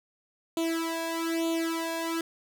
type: tone with flanger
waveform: sawtooth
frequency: 329.6 Hz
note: E4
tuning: in tune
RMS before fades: -30 dBFS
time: 0.57-2.21 s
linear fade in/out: 2 ms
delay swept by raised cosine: 0.28 to 1.2 ms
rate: 1.1 Hz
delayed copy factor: +1
effects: none